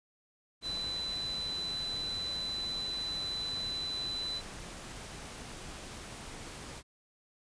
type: tone in noise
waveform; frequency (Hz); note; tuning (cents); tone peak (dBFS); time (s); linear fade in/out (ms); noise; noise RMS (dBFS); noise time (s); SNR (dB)
sine; 4000; B7; +21; -34; 0.62-4.42; 50; pink; -45; 0.61-6.83; +8
effects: resampled to 22050 Hz